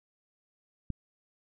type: click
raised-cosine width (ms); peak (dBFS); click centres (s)
5; -21; 0.903
effects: none